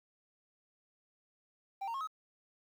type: tone with pitch steps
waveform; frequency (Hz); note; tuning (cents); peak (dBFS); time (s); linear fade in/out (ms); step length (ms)
triangle; 784 / 921.6 / 1083.4 / 1273.6; G5 / A#5 / C#6 / D#6; 0 / -20 / -40 / +40; -34; 1.81-2.074; 10; 66
effects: 11-bit